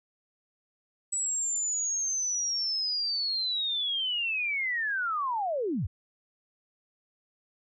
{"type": "linear sweep", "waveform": "sine", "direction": "down", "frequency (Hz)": [7902, 61.74], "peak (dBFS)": -27, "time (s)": [1.12, 5.87], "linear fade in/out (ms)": 10, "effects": []}